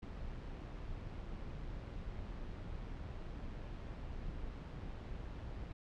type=noise with amplitude modulation; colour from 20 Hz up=brown; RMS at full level=-44 dBFS; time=0.02-5.73 s; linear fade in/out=10 ms; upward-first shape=sine; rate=119 Hz; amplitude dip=25%; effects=low-pass 4000 Hz 12 dB/octave